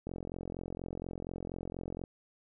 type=click train; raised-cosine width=2 ms; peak=-26 dBFS; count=88; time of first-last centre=0.07-2.038 s; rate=44.2 Hz; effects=none